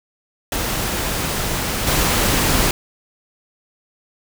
pink noise with level steps, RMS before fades -22 / -17 dBFS, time 0.52-2.71 s, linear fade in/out 2 ms, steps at 1.87 s, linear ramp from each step 2 ms, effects none

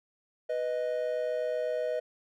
triangle tone pair together, 494.4 / 622.3 Hz, B4 / D#5, +2 / 0 cents, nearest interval major third, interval 398 cents, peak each -30 / -29 dBFS, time 0.49-2 s, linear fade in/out 10 ms, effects none

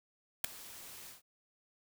white noise with ADSR envelope, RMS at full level -26 dBFS, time 0.44-1.22 s, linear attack 5 ms, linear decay 4 ms, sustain -24 dB, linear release 130 ms, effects none

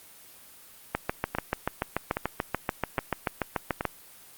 two click trains, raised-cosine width 0.5 ms, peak -13 / -10 dBFS, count 4 / 21, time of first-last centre 1.35-3.809 / 0.95-3.853 s, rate 1.22 / 6.89 Hz, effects white hiss -51 dBFS RMS until 4.37 s + Opus 32 kbps

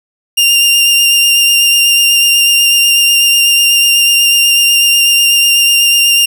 sawtooth tone with vibrato, 2794 Hz, F7, in tune, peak -3 dBFS, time 0.37-6.26 s, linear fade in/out 10 ms, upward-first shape sine, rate 8.1 Hz, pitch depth 14 cents each way, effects none

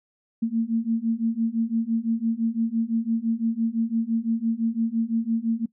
sine beating tone pair, 224.5 / 230.4 Hz, A3 / A#3, +35 / -20 cents, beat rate 5.9 Hz, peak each -25 / -24 dBFS, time 0.42-5.66 s, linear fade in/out 10 ms, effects noise-tail reverb RT60 0.1 s tail -21 dB re dry

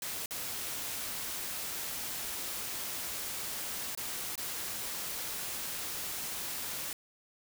white noise with dropouts, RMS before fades -38 dBFS, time 0.02-6.93 s, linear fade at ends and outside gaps 2 ms, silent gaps 0.26-0.308 / 3.951-3.974 / 4.356-4.377 s, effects none

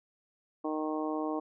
harmonic tone, 154.8 Hz, D#3, 9 cents flat, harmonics 2 / 3 / 4 / 5 / 6 / 7, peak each -33 / -38 / -39 / -40 / -43 / -41 dBFS, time 0.64-1.4 s, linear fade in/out 10 ms, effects none

